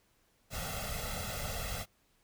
pink noise with comb filter, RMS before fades -38 dBFS, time 0.5-1.86 s, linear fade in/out 50 ms, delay 1.5 ms, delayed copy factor +1, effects pink hiss -71 dBFS RMS until 2.23 s

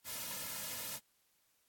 white noise with comb filter, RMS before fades -42 dBFS, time 0.04-1 s, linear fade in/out 50 ms, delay 2.6 ms, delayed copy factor -1, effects white hiss -75 dBFS RMS until 1.68 s + AAC 64 kbps

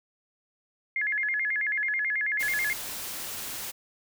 sine tone with vibrato, 1897 Hz, A#6, 30 cents sharp, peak -25 dBFS, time 0.96-2.73 s, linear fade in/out 2 ms, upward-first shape square, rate 9.2 Hz, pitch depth 190 cents each way
white noise, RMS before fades -36 dBFS, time 2.39-3.72 s, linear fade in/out 20 ms
effects none

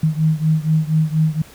sine beating tone pair, 155.56 / 159.76 Hz, D#3 / D#3, 0 / +46 cents, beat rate 4.2 Hz, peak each -16 / -18 dBFS, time 0.03-1.42 s, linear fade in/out 5 ms, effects pink hiss -44 dBFS RMS until 1.54 s

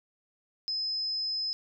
sine tone, 5100 Hz, D#8, 42 cents sharp, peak -29 dBFS, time 0.68-1.53 s, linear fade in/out 0 ms, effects none

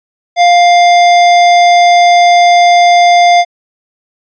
sine tone with hard clipping, 700 Hz, F5, 4 cents sharp, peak -5 dBFS, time 0.36-3.45 s, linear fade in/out 50 ms, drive 16 dB, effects resampled to 16000 Hz

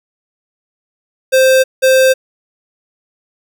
square tone pair in turn, 523.3 / 523.3 Hz, C5 / C5, 0 / 0 cents, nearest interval unison, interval 0 cents, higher neither, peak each -7 dBFS, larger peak neither, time 1.32-1.64 / 1.82-2.14 s, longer neither, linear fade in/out 20 ms, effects none

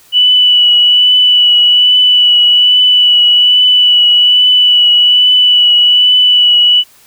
sine tone with vibrato, 2960 Hz, F#7, in tune, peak -4 dBFS, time 0.12-6.84 s, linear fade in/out 50 ms, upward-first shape triangle, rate 1.2 Hz, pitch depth 21 cents each way, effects white hiss -44 dBFS RMS until 7.06 s

